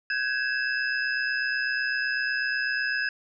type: tone cluster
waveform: sine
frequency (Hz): 1533 / 1661 / 2630 / 5050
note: G6 / G#6 / E7 / D#8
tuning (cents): -39 / 0 / -5 / +25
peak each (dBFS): -30 / -27 / -35 / -35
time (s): 0.1-3.09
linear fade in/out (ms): 2
effects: none